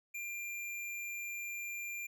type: tone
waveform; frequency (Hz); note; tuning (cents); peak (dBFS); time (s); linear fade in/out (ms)
square; 2385; D7; +26; -40; 0.14-2.07; 10
effects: none